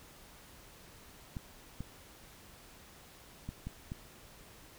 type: clicks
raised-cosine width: 5 ms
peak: -27 dBFS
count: 5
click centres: 1.368 / 1.806 / 3.49 / 3.67 / 3.919 s
effects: pink hiss -56 dBFS RMS until 4.78 s